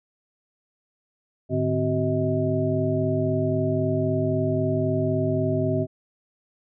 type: tone cluster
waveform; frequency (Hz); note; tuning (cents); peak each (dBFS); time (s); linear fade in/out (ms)
sine; 106 / 149.8 / 261.1 / 378.2 / 635; G#2 / D3 / C4 / F#4 / D#5; +36 / +35 / -3 / +38 / +35; -27; 1.49-5.87; 50
effects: none